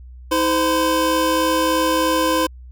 square tone cluster, 320.3 / 514 / 1024 Hz, E4 / C5 / C6, -50 / -31 / -38 cents, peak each -21 dBFS, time 0.31-2.47 s, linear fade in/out 10 ms, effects added 62 Hz sine -36 dBFS peak until 2.71 s

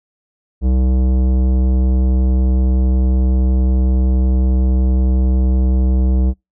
sine tone with tanh clipping, 63.9 Hz, C2, 40 cents flat, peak -13 dBFS, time 0.61-6.34 s, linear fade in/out 50 ms, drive 15 dB, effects noise-tail reverb RT60 0.2 s tail -26 dB re dry

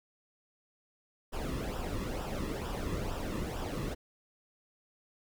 brown noise with flanger, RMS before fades -36 dBFS, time 1.32-3.95 s, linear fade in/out 20 ms, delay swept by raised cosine 0.46 to 1.35 ms, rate 2.2 Hz, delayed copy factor -0.65, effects none

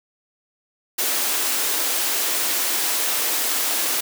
white high-pass noise, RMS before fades -22 dBFS, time 0.98-4.01 s, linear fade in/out 10 ms, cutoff 250 Hz, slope 48 dB/octave, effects none

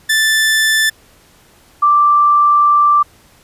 sawtooth / sine tone pair in turn, 1760 / 1174.7 Hz, A6 / D6, 0 / 0 cents, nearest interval perfect fifth, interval 700 cents, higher first, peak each -7 dBFS, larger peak neither, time 0.09-0.9 / 1.82-3.03 s, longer second, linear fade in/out 10 ms, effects pink hiss -48 dBFS RMS until 3.43 s + resampled to 32000 Hz

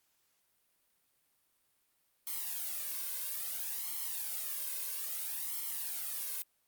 blue noise with flanger, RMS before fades -38 dBFS, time 2.27-6.42 s, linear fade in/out 0 ms, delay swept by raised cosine 0.94 to 1.94 ms, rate 0.6 Hz, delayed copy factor +0.85, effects white hiss -75 dBFS RMS until 6.67 s + Opus 48 kbps

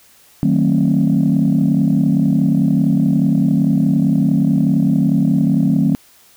sine chord, D# diminished seventh, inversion none, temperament just, 155.56 / 186.68 / 224 / 268.8 Hz, D#3 / F#3 / A3 / C4, 0 / +16 / +31 / +47 cents, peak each -16 dBFS, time 0.43-5.95 s, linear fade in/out 0 ms, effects tanh soft clip ceiling -5 dBFS + white hiss -49 dBFS RMS until 6.36 s

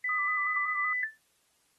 sine tone, 1997 Hz, B6, 19 cents sharp, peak -28 dBFS, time 0.04-1.04 s, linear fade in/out 5 ms
sine tone with vibrato, 1208 Hz, D6, 48 cents sharp, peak -31 dBFS, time 0.09-0.93 s, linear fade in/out 2 ms, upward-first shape square, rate 5.3 Hz, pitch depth 49 cents each way
sine tone with exponential decay, 1760 Hz, A6, in tune, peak -25 dBFS, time 1.03-1.18 s, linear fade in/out 2 ms, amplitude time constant 31 ms
effects white hiss -70 dBFS RMS until 1.78 s + AAC 32 kbps

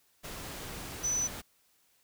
sine tone in noise, 5990 Hz, F#8, 20 cents sharp, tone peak -28 dBFS, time 1.03-1.28 s, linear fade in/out 20 ms, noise pink, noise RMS -42 dBFS, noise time 0.23-1.42 s, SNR +11 dB, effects white hiss -69 dBFS RMS until 2.03 s

